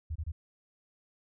sine tone bursts, 78.8 Hz, D#2, 23 cents sharp, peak -32 dBFS, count 3, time 0.1-0.32 s, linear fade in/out 10 ms, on 56 ms, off 26 ms, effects none

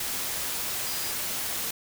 sine tone in noise, 4900 Hz, D#8, 27 cents flat, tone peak -39 dBFS, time 0.86-1.12 s, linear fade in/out 5 ms, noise white, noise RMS -31 dBFS, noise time 0-1.71 s, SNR -11 dB, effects none

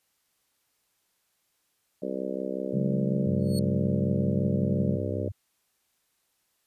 harmonic tone, 65.41 Hz, C2, in tune, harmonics 3 / 4 / 5 / 6 / 7 / 8 / 9, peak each -37 / -37 / -37 / -37 / -37 / -37 / -37 dBFS, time 2.02-5.29 s, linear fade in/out 5 ms
sine chord, C# suspended fourth, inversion none, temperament just, 138.59 / 184.79 / 207.9 Hz, C#3 / F#3 / G#3, 0 / -2 / +2 cents, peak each -29 dBFS, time 2.73-4.97 s, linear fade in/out 10 ms
sine tone, 98 Hz, G2, in tune, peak -31 dBFS, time 3.26-5.32 s, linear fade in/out 10 ms
25% pulse tone with exponential growth, 4362 Hz, C#8, 29 cents flat, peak -28 dBFS, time 3.39-3.59 s, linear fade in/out 1 ms, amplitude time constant 42 ms
effects white hiss -73 dBFS RMS until 6.66 s + resampled to 32000 Hz

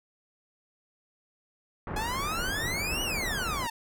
pink low-pass noise, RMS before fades -35 dBFS, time 1.87-3.67 s, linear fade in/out 2 ms, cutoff 1700 Hz, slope 24 dB/octave
sawtooth exponential two-way sweep, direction up then down, 829 to 2976 to 888 Hz, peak -27 dBFS, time 1.96-3.7 s, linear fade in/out 5 ms, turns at 3.03 s
effects none

